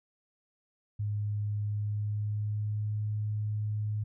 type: tone with pitch glide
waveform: sine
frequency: 104.1 to 105.92 Hz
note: G#2 to G#2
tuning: +5 to +35 cents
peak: -29 dBFS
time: 0.99-4.04 s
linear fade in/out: 10 ms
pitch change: +30 cents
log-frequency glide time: 1.64-3.03 s
effects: none